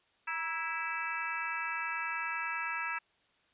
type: harmonic tone with a mistuned harmonic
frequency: 329.6 Hz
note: E4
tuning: in tune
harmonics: 3 / 4 / 5 / 6 / 7 / 8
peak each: -41 / -39 / -39 / -43 / -42 / -40 dBFS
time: 0.27-2.99 s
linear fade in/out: 10 ms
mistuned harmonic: 3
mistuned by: -62 cents
effects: white hiss -70 dBFS RMS until 3.53 s + resampled to 8000 Hz